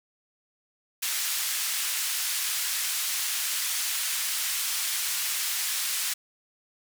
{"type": "band-pass noise", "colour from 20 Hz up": "white", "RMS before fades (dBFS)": -29, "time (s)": [1.02, 6.14], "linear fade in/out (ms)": 10, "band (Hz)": [1600, 13000], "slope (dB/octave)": 12, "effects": []}